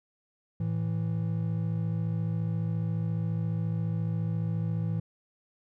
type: tone pair together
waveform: triangle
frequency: 110.38 / 164.81 Hz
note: A2 / E3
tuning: +6 / 0 cents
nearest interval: perfect fifth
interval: 694 cents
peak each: -28 / -28 dBFS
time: 0.6-5 s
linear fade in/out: 5 ms
effects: none